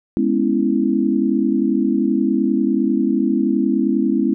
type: chord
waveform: sine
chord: C# minor seventh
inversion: second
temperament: equal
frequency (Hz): 207.7 / 246.9 / 277.2 / 329.6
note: G#3 / B3 / C#4 / E4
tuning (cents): 0 / 0 / 0 / 0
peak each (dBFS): -20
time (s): 0.17-4.34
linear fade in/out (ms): 0
effects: none